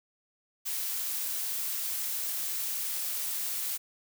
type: noise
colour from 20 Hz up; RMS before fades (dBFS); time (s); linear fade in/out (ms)
blue; -33; 0.65-3.78; 20
effects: none